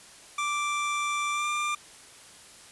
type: tone with pitch glide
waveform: 25% pulse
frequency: 1174.7 to 1191.8 Hz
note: D6 to D6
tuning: 0 to +25 cents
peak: -23 dBFS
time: 0.38-1.75 s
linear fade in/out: 5 ms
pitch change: +25 cents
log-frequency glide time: 1.32-1.47 s
effects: white hiss -50 dBFS RMS until 2.71 s + resampled to 24000 Hz